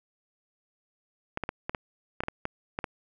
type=clicks; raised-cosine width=0.5 ms; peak=-15 dBFS; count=11; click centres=1.374 / 1.437 / 1.491 / 1.695 / 1.748 / 2.205 / 2.236 / 2.284 / 2.454 / 2.789 / 2.842 s; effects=none